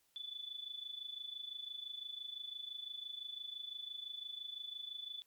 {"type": "tone with amplitude modulation", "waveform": "sine", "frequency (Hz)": 3474, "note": "A7", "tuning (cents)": -23, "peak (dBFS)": -40, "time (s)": [0.16, 5.22], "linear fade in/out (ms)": 0, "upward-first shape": "sine", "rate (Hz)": 25.9, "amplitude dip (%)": 75, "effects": ["white hiss -75 dBFS RMS until 5.26 s", "MP3 96 kbps"]}